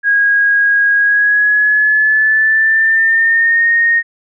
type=tone with pitch glide; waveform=sine; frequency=1642 to 1853.8 Hz; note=G#6 to A#6; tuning=-20 to -10 cents; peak=-8 dBFS; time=0.03-4.03 s; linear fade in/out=50 ms; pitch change=+210 cents; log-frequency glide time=0.95-3.69 s; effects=none